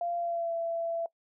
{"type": "tone with pitch glide", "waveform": "sine", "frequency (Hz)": [691, 669.8], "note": ["F5", "E5"], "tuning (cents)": [-19, 27], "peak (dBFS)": -29, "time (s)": [0.01, 1.06], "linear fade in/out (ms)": 2, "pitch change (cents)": -54, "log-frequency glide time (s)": [0.17, 0.53], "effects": ["noise-tail reverb RT60 0.1 s tail -21 dB re dry"]}